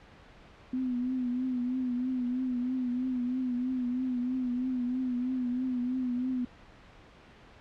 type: tone with vibrato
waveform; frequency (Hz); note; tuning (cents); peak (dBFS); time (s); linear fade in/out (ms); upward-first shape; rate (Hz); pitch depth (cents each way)
sine; 251.4; B3; +31; -28; 0.73-6.45; 5; triangle; 3.1; 66
effects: pink hiss -54 dBFS RMS until 7.6 s + low-pass 3000 Hz 12 dB/octave